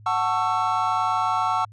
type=chord; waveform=triangle; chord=F# minor seventh; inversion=none; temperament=just; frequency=740 / 888 / 1110 / 1332 Hz; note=F#5 / A5 / C#6 / E6; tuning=0 / +16 / +2 / +18 cents; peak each=-24 dBFS; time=0.06-1.65 s; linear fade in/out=5 ms; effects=added 106 Hz sine -44 dBFS peak until 1.72 s + resampled to 22050 Hz